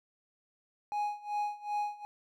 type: tone with tremolo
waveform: triangle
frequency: 830.6 Hz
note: G#5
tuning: in tune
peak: -27 dBFS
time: 0.92-2.05 s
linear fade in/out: 0 ms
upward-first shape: sine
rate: 2.6 Hz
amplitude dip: 90%
effects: none